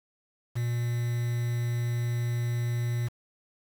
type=tone with quantisation; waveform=triangle; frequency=119.3 Hz; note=A#2; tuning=41 cents sharp; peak=-24 dBFS; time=0.55-3.09 s; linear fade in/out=20 ms; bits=7; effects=none